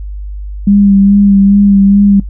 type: tone with vibrato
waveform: sine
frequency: 199.6 Hz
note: G3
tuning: 32 cents sharp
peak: -3 dBFS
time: 0.67-2.2 s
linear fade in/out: 5 ms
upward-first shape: sine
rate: 2.4 Hz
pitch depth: 26 cents each way
effects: noise-tail reverb RT60 0.1 s tail -19 dB re dry + added 50 Hz sine -19 dBFS peak until 2.29 s